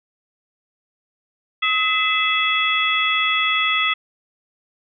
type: tone cluster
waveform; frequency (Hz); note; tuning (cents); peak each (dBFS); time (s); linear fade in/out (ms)
sine; 1279 / 2029 / 2618 / 3362; D#6 / B6 / E7 / G#7; +47 / +46 / -13 / +20; -22; 1.62-3.94; 10
effects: none